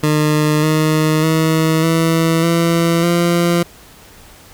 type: tone with pitch steps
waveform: 20% pulse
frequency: 151.9 / 155.72 / 159.64 / 163.65 / 167.77 / 171.99 Hz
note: D#3 / D#3 / D#3 / E3 / E3 / F3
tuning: -41 / +2 / +45 / -12 / +31 / -26 cents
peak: -7 dBFS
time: 0.03-3.63 s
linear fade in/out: 5 ms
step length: 600 ms
effects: pink hiss -42 dBFS RMS until 4.53 s